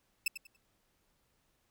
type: tone with echo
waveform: sawtooth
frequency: 2630 Hz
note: E7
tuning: 5 cents flat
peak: -24 dBFS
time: 0.26-0.28 s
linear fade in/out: 5 ms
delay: 95 ms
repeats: 3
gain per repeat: -12 dB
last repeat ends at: 0.565 s
effects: pink hiss -75 dBFS RMS until 1.7 s